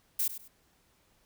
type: noise with echo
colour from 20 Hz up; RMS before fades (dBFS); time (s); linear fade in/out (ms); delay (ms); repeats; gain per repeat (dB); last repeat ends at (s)
violet; -29; 0.19-0.28; 5; 100; 2; -12; 0.48
effects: pink hiss -68 dBFS RMS until 1.25 s